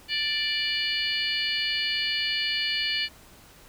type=harmonic tone with a mistuned harmonic; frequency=587.3 Hz; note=D5; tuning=in tune; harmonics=3 / 4 / 5 / 6 / 7 / 8; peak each=-33 / -31 / -29 / -37 / -31 / -35 dBFS; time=0.08-3.09 s; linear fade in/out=50 ms; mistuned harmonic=7; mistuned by=+84 cents; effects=pink hiss -52 dBFS RMS until 3.68 s